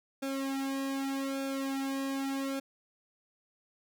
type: tone with flanger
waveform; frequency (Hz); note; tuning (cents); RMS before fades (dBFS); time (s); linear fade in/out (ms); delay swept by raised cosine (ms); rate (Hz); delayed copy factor
sawtooth; 271.6; C#4; -35; -34; 0.22-2.6; 10; 1 to 2.3; 0.83; -1
effects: none